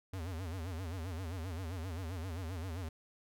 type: tone with vibrato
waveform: square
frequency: 87.31 Hz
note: F2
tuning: in tune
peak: -39 dBFS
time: 0.13-2.89 s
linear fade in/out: 5 ms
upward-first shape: sine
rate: 7.6 Hz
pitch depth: 180 cents each way
effects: none